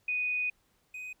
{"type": "tone pair in turn", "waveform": ["sine", "triangle"], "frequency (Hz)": [2484, 2501], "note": ["D#7", "D#7"], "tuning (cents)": [-3, 8], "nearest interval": "unison", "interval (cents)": 11, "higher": "second", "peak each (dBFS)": [-28, -37], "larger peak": "first", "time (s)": [[0.08, 0.5], [0.94, 1.13]], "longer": "first", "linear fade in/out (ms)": 5, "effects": ["pink hiss -71 dBFS RMS until 1.2 s"]}